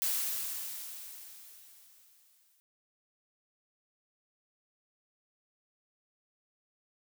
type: noise with exponential decay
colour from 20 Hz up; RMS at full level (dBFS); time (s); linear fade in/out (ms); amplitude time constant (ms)
blue; -30; 0.02-2.6; 0; 560
effects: none